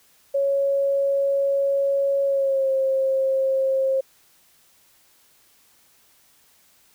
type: tone with pitch glide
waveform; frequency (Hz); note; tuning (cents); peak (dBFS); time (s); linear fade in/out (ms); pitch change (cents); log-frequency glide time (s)
sine; 554.4 to 533.7; C#5 to C5; 0 to +34; -18; 0.34-4.01; 10; -66; 2.25-2.71
effects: white hiss -58 dBFS RMS until 6.94 s